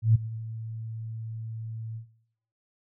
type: tone with ADSR envelope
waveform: sine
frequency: 112.1 Hz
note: A2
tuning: 33 cents sharp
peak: -14 dBFS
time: 0.02-2.06 s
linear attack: 130 ms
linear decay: 13 ms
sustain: -20 dB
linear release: 100 ms
effects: noise-tail reverb RT60 0.8 s tail -18 dB re dry